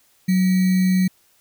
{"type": "tone with sample-and-hold", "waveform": "sine", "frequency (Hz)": 185.3, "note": "F#3", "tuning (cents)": 3, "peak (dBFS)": -14, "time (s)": [0.28, 1.08], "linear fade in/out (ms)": 10, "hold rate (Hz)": 2100, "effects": ["white hiss -59 dBFS RMS until 1.4 s"]}